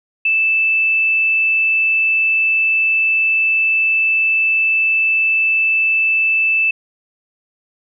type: tone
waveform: sine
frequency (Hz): 2637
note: E7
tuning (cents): 0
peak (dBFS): -12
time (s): 0.25-6.71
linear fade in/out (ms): 5
effects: none